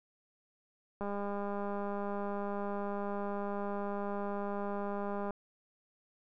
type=click train; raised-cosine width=1 ms; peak=-25 dBFS; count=869; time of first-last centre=1.01-5.307 s; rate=202 Hz; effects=none